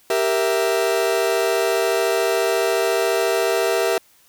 40% pulse chord, E diminished, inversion first, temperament equal, 392 / 466.2 / 659.3 Hz, G4 / Bb4 / E5, 0 / 0 / 0 cents, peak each -21 dBFS, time 0.1-3.98 s, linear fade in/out 2 ms, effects white hiss -55 dBFS RMS until 4.28 s

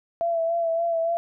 sine tone with vibrato, 669 Hz, E5, 25 cents sharp, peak -21 dBFS, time 0.21-1.17 s, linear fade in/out 0 ms, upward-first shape sine, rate 3.5 Hz, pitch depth 32 cents each way, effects none

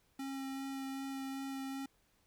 square tone with vibrato, 270 Hz, C#4, 45 cents flat, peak -40 dBFS, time 0.19-1.86 s, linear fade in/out 5 ms, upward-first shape sine, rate 2.6 Hz, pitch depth 11 cents each way, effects pink hiss -73 dBFS RMS until 2.26 s

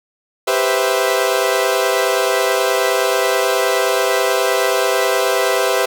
sawtooth chord, C major seventh, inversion second, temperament equal with one note detuned, 394 / 493.9 / 523.3 / 659.3 Hz, G4 / B4 / C5 / E5, +9 / 0 / 0 / 0 cents, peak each -16 dBFS, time 0.47-5.86 s, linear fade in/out 10 ms, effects none

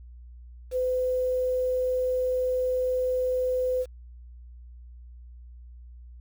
sine tone with quantisation, 507 Hz, B4, 45 cents sharp, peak -23 dBFS, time 0.71-3.86 s, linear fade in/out 50 ms, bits 8, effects added 60 Hz sine -43 dBFS peak until 6.2 s

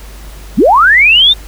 sine linear sweep, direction up, 150 to 3700 Hz, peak -3 dBFS, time 0.57-1.34 s, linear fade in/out 20 ms, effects added 50 Hz sine -28 dBFS peak until 1.47 s + pink hiss -36 dBFS RMS until 1.47 s

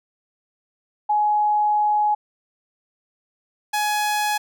sine / sawtooth tone pair in turn, 840 / 840 Hz, G#5 / G#5, +19 / +19 cents, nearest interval unison, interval 0 cents, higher neither, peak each -16 dBFS, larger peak neither, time 1.09-2.15 / 3.73-4.38 s, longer first, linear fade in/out 10 ms, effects none

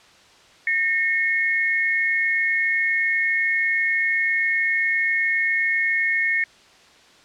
sine tone pair together, 1829.3 / 2177 Hz, A#6 / C#7, -33 / -32 cents, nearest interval minor third, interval 301 cents, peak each -21 dBFS, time 0.67-6.44 s, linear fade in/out 2 ms, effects white hiss -51 dBFS RMS until 7.24 s + low-pass 5000 Hz 12 dB/octave

